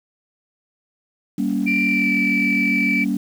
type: chord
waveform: sine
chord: G diminished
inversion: none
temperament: just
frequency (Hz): 196 / 235.2 / 282.2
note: G3 / Bb3 / Db4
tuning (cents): 0 / +16 / +31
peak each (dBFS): -22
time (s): 1.38-3.17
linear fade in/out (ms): 5
type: tone with pitch glide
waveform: sine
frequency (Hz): 2356 to 2316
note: D7 to D7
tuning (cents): +5 to -25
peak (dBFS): -17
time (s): 1.66-3.05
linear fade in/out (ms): 20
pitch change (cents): -30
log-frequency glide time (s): 1.84-2.11
effects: tanh soft clip ceiling -10 dBFS + 7-bit